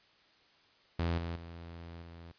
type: tone with level steps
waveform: sawtooth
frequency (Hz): 84.4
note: E2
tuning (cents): +41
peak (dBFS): -26 / -32 / -41 / -44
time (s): 0.99-2.32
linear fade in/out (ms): 5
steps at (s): 1.18 / 1.36 / 2.02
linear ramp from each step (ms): 2
effects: white hiss -65 dBFS RMS until 2.38 s + resampled to 11025 Hz